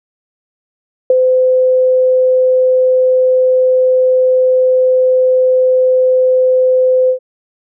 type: tone with ADSR envelope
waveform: sine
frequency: 512 Hz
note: C5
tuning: 38 cents flat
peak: -3 dBFS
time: 1.1-7.19 s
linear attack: 3 ms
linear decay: 20 ms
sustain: -4 dB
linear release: 95 ms
effects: none